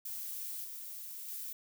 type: noise with level steps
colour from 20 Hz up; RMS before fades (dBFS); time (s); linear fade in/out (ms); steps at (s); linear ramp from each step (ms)
violet; -41 / -45 / -42; 0.05-1.53; 5; 0.64 / 1.28; 5
effects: none